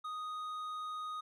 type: tone with hard clipping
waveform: triangle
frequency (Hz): 1244.5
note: D#6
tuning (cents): 0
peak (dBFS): -40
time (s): 0.04-1.21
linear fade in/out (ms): 10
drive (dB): 9
effects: none